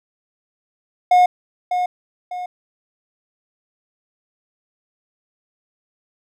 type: tone with echo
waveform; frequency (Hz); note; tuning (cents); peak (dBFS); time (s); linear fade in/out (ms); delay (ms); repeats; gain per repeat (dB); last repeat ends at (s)
triangle; 722; F#5; -43; -7; 1.11-1.26; 5; 600; 2; -8; 2.46
effects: none